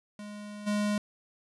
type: tone with level steps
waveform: square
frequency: 207.7 Hz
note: G#3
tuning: in tune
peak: -40 / -27 dBFS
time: 0.19-0.98 s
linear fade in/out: 2 ms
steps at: 0.66 s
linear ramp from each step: 20 ms
effects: resampled to 24000 Hz + 10-bit